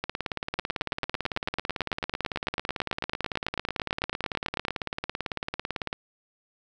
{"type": "two click trains", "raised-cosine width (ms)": 0.3, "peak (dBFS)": [-11, -13], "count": [38, 107], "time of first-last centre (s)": [[0.59, 4.683], [0.04, 5.929]], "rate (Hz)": [9.04, 18], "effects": []}